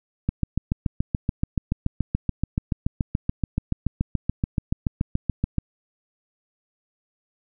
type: click train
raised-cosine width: 5 ms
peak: -9 dBFS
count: 38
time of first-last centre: 0.29-5.583 s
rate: 6.99 Hz
effects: none